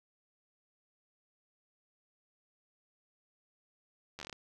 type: slowing click train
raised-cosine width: 0.2 ms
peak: -26 dBFS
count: 8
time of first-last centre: 4.19-4.328 s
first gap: 11 ms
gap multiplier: 1.19
effects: none